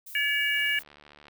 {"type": "noise", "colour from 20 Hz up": "violet", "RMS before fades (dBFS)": -43, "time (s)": [0.06, 0.83], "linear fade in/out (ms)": 10}
{"type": "harmonic tone", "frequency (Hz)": 570, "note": "C#5", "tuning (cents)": 48, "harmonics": [3, 4, 5], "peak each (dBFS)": [-27, -28, -29], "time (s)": [0.15, 0.79], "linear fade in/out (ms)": 2}
{"type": "click train", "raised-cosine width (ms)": 0.3, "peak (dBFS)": -34, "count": 55, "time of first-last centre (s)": [0.55, 1.283], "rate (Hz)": 73.7}
{"effects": []}